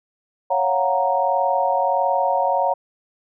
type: chord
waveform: sine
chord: Gb major seventh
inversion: second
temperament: equal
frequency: 554.4 / 698.5 / 740 / 932.3 Hz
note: Db5 / F5 / Gb5 / Bb5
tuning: 0 / 0 / 0 / 0 cents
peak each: -22 / -24 / -22 / -21 dBFS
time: 0.5-2.74 s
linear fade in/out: 10 ms
effects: none